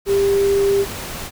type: tone in noise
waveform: sine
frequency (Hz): 397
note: G4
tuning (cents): +22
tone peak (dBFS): -13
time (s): 0.06-0.86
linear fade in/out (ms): 50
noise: pink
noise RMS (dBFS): -29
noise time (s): 0.05-1.31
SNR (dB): +13
effects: none